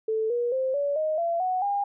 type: tone with pitch steps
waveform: sine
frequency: 440 / 479.8 / 523.3 / 570.6 / 622.3 / 678.6 / 740 / 807 Hz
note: A4 / A#4 / C5 / C#5 / D#5 / F5 / F#5 / G#5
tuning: 0 / +50 / 0 / +50 / 0 / -50 / 0 / -50 cents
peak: -23 dBFS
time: 0.08-1.84 s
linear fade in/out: 5 ms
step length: 220 ms
effects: none